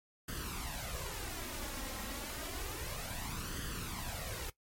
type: noise with flanger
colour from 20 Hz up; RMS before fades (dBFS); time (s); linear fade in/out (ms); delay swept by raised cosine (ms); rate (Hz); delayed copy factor
pink; -41; 0.28-4.5; 5; 0.63 to 3.73; 0.3; +0.65
effects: noise-tail reverb RT60 0.1 s tail -18 dB re dry + MP3 64 kbps